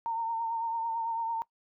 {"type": "tone with vibrato", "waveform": "sine", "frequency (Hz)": 914, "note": "A#5", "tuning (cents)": -34, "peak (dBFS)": -29, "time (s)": [0.06, 1.42], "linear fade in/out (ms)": 0, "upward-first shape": "triangle", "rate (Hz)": 9, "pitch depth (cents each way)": 40, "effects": ["noise-tail reverb RT60 0.1 s tail -21 dB re dry"]}